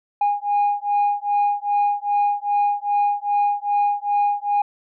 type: beating tone pair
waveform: sine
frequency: 818 / 820.5 Hz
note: G#5 / G#5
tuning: -26 / -21 cents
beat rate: 2.5 Hz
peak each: -19 dBFS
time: 0.21-4.62 s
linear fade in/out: 5 ms
effects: tanh soft clip ceiling -13 dBFS